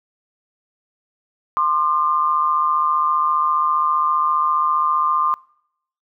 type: tone pair together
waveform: sine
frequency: 1049 / 1204 Hz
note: C6 / D6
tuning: +4 / +43 cents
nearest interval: major second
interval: 239 cents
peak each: -18 dBFS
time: 1.57-5.34 s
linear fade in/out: 0 ms
effects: noise-tail reverb RT60 0.7 s tail -24 dB re dry